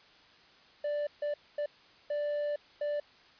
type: tone bursts at uneven times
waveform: triangle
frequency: 587.3 Hz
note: D5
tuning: in tune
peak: -28 dBFS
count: 5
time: 0.84-1.07 / 1.22-1.34 / 1.58-1.66 / 2.1-2.56 / 2.81-3 s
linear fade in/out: 5 ms
effects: white hiss -59 dBFS RMS until 3.39 s + resampled to 11025 Hz